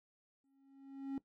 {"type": "tone with exponential growth", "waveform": "triangle", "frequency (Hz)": 272.6, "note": "C#4", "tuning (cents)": -29, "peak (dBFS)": -33, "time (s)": [0.44, 1.18], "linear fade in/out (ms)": 2, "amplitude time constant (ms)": 160, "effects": ["noise-tail reverb RT60 0.1 s tail -17 dB re dry"]}